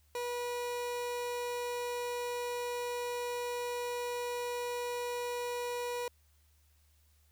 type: tone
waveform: 30% pulse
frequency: 485.6 Hz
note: B4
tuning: 29 cents flat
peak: -32 dBFS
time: 0.15-6.08 s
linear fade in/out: 2 ms
effects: added 75 Hz sine -65 dBFS peak until 7.31 s + white hiss -72 dBFS RMS until 7.31 s